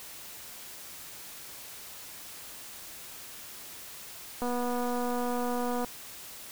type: click train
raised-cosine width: 1 ms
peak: -20 dBFS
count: 349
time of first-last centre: 4.42-5.846 s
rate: 244 Hz
effects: white hiss -45 dBFS RMS until 6.51 s